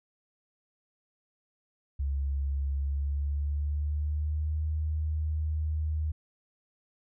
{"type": "tone with pitch glide", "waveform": "sine", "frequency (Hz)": [69.3, 77.34], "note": ["C#2", "D#2"], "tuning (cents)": [0, -10], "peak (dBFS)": -27, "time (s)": [1.99, 6.12], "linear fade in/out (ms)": 10, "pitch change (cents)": 190, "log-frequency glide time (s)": [2.74, 4.62], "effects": []}